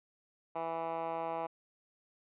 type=tone with band-pass filter; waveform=10% pulse; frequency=164.8 Hz; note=E3; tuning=in tune; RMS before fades=-37 dBFS; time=0.55-1.47 s; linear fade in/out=10 ms; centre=820 Hz; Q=1.7; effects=resampled to 8000 Hz